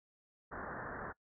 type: low-pass noise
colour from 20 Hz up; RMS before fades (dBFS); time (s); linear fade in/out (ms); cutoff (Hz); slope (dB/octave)
white; -44; 0.51-1.13; 20; 1800; 96
effects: noise-tail reverb RT60 0.1 s tail -22 dB re dry